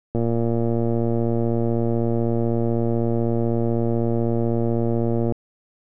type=click train; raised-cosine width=2 ms; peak=-10 dBFS; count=601; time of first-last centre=0.15-5.322 s; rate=116 Hz; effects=none